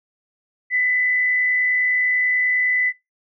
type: tone with frequency modulation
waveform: sine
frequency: 2000 Hz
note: B6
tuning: 21 cents sharp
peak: -16 dBFS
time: 0.7-2.93 s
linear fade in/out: 50 ms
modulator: 69.4 Hz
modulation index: 0.39
effects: noise-tail reverb RT60 0.2 s tail -23 dB re dry